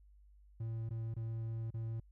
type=tone with dropouts; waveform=triangle; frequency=113.1 Hz; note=A2; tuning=48 cents sharp; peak=-35 dBFS; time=0.6-2 s; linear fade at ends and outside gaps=5 ms; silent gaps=0.892-0.906 / 1.141-1.164 / 1.706-1.741 s; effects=added 50 Hz sine -59 dBFS peak until 2.11 s